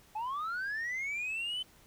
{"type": "linear sweep", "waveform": "sine", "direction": "up", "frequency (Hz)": [830.6, 3066], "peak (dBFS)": -31, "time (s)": [0.15, 1.63], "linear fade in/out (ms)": 10, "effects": ["tanh soft clip ceiling -32 dBFS", "pink hiss -61 dBFS RMS until 1.86 s"]}